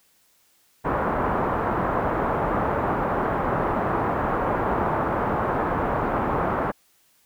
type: low-pass noise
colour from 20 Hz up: white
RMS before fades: -24 dBFS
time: 0.84-6.72 s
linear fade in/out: 20 ms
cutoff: 1200 Hz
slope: 24 dB/octave
effects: white hiss -62 dBFS RMS until 7.25 s